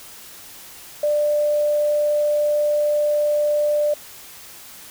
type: tone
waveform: sine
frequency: 593 Hz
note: D5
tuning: 17 cents sharp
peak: -16 dBFS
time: 1.03-3.94 s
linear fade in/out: 5 ms
effects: white hiss -41 dBFS RMS until 4.9 s